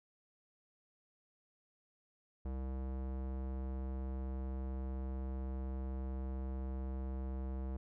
square tone with low-pass filter, 65.41 Hz, C2, in tune, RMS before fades -40 dBFS, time 2.45-7.77 s, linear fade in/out 5 ms, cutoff 810 Hz, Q 0.69, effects none

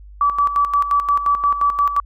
sine tone with tremolo, 1151 Hz, D6, 35 cents flat, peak -12 dBFS, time 0.21-2 s, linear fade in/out 2 ms, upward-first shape square, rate 5.7 Hz, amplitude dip 65%, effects added 50 Hz sine -37 dBFS peak until 2.05 s

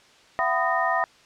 sine tone cluster, 675 / 755 / 1002 / 1241 / 1842 Hz, E5 / F#5 / B5 / D#6 / A#6, +41 / +35 / +25 / -5 / -21 cents, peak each -27 dBFS, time 0.39-1.04 s, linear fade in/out 0 ms, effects white hiss -54 dBFS RMS until 1.25 s + low-pass 5000 Hz 12 dB/octave

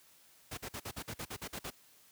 pink noise bursts, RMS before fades -41 dBFS, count 11, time 0.51-1.705 s, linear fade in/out 10 ms, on 65 ms, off 48 ms, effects white hiss -63 dBFS RMS until 2.11 s + high-pass 60 Hz 12 dB/octave

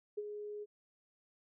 sine tone with ADSR envelope, 417 Hz, G#4, 7 cents sharp, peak -34 dBFS, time 0.17-0.66 s, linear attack 12 ms, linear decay 36 ms, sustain -7 dB, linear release 34 ms, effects none

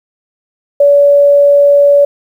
sine tone, 571 Hz, D5, 49 cents flat, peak -3 dBFS, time 0.8-2.05 s, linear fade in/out 5 ms, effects 7-bit

